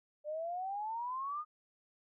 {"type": "exponential sweep", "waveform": "sine", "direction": "up", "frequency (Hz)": [589, 1244.5], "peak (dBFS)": -36, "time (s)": [0.24, 1.45], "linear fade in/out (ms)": 50, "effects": []}